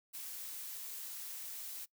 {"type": "noise", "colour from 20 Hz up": "blue", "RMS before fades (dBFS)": -45, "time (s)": [0.13, 1.86], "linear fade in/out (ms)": 20, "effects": ["noise-tail reverb RT60 0.1 s tail -21 dB re dry"]}